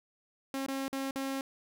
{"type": "tone with dropouts", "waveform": "sawtooth", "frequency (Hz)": 270, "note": "C#4", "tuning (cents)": -45, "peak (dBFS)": -29, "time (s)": [0.54, 1.41], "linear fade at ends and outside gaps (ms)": 1, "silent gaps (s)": [[0.664, 0.683], [0.881, 0.928], [1.109, 1.158]], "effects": []}